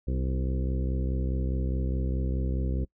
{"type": "harmonic tone with a mistuned harmonic", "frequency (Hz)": 64.8, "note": "C2", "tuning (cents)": -16, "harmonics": [1, 2, 3, 4, 5, 6, 7, 8], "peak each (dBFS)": [-27, -33, -37, -39, -41, -43, -44, -45], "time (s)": [0.07, 2.85], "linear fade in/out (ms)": 10, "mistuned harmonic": 5, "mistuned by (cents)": 26, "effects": ["noise-tail reverb RT60 0.1 s tail -23 dB re dry"]}